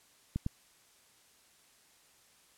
clicks, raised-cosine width 5 ms, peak -20 dBFS, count 2, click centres 0.36 / 0.464 s, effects white hiss -64 dBFS RMS until 2.57 s + low-pass 11000 Hz 12 dB/octave

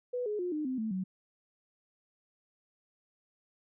sine tone with pitch steps, 493.9 / 420.1 / 357.4 / 304 / 258.6 / 220 / 187.15 Hz, B4 / G#4 / F4 / D#4 / C4 / A3 / F#3, 0 / +20 / +40 / -40 / -20 / 0 / +20 cents, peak -31 dBFS, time 0.13-1.04 s, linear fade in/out 10 ms, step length 130 ms, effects none

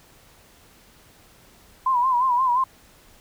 sine tone with vibrato, 1007 Hz, B5, 33 cents sharp, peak -17 dBFS, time 1.86-2.64 s, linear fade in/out 5 ms, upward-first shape sine, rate 5.7 Hz, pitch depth 91 cents each way, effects pink hiss -53 dBFS RMS until 3.2 s

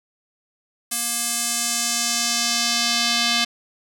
square tone with band-pass filter sweep, 235.6 Hz, A#3, 19 cents sharp, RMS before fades -22 dBFS, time 0.91-3.45 s, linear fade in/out 10 ms, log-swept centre 10000 to 3900 Hz, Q 1.5, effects none

